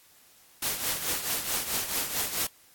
white noise with tremolo, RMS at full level -27 dBFS, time 0.62-2.47 s, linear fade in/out 5 ms, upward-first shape triangle, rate 4.6 Hz, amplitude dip 70%, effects white hiss -58 dBFS RMS until 2.74 s + AAC 64 kbps

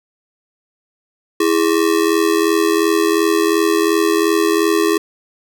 square ring-modulated tone, 370 Hz, F#4, in tune, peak -10 dBFS, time 1.4-4.98 s, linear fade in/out 5 ms, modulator 41.4 Hz, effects none

